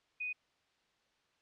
sine tone, 2489 Hz, D#7, in tune, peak -35 dBFS, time 0.2-0.33 s, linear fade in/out 10 ms, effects white hiss -74 dBFS RMS until 1.41 s + low-pass 4000 Hz 12 dB/octave

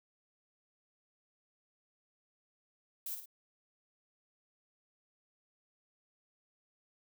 violet noise with echo, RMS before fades -40 dBFS, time 3.06-3.15 s, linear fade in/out 5 ms, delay 54 ms, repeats 2, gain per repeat -6 dB, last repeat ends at 3.258 s, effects none

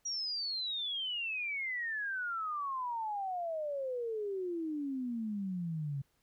sine exponential sweep, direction down, 5760 to 135.3 Hz, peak -34 dBFS, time 0.05-6.02 s, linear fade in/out 10 ms, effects pink hiss -75 dBFS RMS until 6.22 s

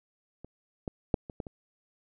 clicks, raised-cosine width 2 ms, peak -30 / -20 / -10 / -27 / -21 / -28 dBFS, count 6, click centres 0.446 / 0.878 / 1.142 / 1.298 / 1.402 / 1.468 s, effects none

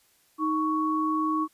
sine tone pair together, 312.6 / 1114 Hz, D#4 / C#6, +8 / +8 cents, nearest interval octave + minor seventh, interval 2200 cents, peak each -26 dBFS, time 0.38-1.48 s, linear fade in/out 50 ms, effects white hiss -64 dBFS RMS until 1.53 s + resampled to 32000 Hz

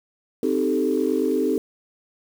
sine chord, A half-diminished seventh, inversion first, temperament equal, 261.6 / 311.1 / 392 / 440 Hz, C4 / Eb4 / G4 / A4, 0 / 0 / 0 / 0 cents, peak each -24 dBFS, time 0.43-1.58 s, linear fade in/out 2 ms, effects tanh soft clip ceiling -9 dBFS + 7-bit

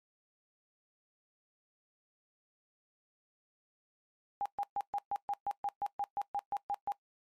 sine tone bursts, 810 Hz, G#5, 43 cents flat, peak -31 dBFS, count 15, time 4.41-6.92 s, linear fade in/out 0 ms, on 46 ms, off 130 ms, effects noise-tail reverb RT60 0.1 s tail -19 dB re dry + MP3 64 kbps

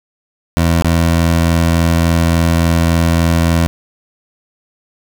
20% pulse tone with dropouts, 83.5 Hz, E2, 23 cents sharp, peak -5 dBFS, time 0.57-3.67 s, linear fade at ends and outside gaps 0 ms, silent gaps 0.822-0.846 s, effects none

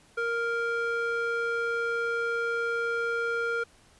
square tone with band-pass filter, 466.2 Hz, A#4, in tune, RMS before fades -29 dBFS, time 0.17-3.64 s, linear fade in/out 10 ms, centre 1100 Hz, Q 4.9, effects pink hiss -59 dBFS RMS until 3.99 s + resampled to 24000 Hz

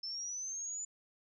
sine linear sweep, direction up, 5274 to 7040 Hz, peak -38 dBFS, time 0.03-0.85 s, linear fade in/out 5 ms, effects none

